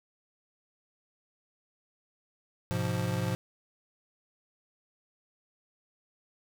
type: chord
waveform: square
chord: F diminished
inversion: first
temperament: just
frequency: 104.77 / 125.72 / 174.61 Hz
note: Ab2 / Cb3 / F3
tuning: +16 / +31 / 0 cents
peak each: -34 dBFS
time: 2.71-3.35 s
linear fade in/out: 0 ms
effects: none